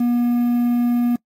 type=tone with quantisation; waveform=triangle; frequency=240.7 Hz; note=B3; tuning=44 cents flat; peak=-13 dBFS; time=0-1.16 s; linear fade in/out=5 ms; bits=7; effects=noise-tail reverb RT60 0.1 s tail -24 dB re dry + AAC 48 kbps